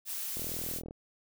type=noise; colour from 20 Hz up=blue; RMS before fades=-37 dBFS; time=0.05-0.82 s; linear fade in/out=50 ms
type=click train; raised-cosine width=2 ms; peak=-29 dBFS; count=23; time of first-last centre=0.37-0.909 s; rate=40.8 Hz
effects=none